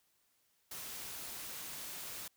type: noise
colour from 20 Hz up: white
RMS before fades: -45 dBFS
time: 0.71-2.28 s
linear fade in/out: 5 ms
effects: white hiss -75 dBFS RMS until 2.36 s